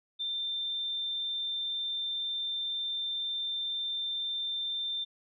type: tone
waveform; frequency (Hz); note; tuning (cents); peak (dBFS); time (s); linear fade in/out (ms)
sine; 3578; A7; +28; -31; 0.19-5.05; 20
effects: none